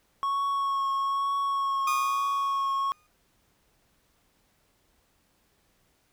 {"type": "tone with vibrato", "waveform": "triangle", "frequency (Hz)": 1103, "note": "C#6", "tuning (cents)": -9, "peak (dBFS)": -23, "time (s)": [0.23, 2.92], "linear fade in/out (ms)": 0, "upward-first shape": "triangle", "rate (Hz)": 1.1, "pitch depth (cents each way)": 19}
{"type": "tone with exponential decay", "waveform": "30% pulse", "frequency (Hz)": 1229, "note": "D#6", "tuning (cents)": -22, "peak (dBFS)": -23, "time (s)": [1.87, 3.07], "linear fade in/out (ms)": 5, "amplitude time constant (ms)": 260}
{"effects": ["pink hiss -68 dBFS RMS until 6.12 s"]}